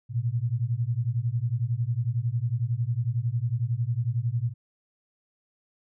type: beating tone pair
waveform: sine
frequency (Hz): 113.1 / 124.1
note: A2 / B2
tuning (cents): +48 / +9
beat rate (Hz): 11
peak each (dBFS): -27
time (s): 0.09-4.54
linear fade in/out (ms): 50
effects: none